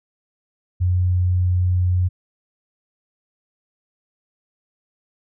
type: tone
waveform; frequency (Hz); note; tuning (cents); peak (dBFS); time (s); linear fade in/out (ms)
sine; 90.3; F#2; -42; -15; 0.8-2.09; 20
effects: none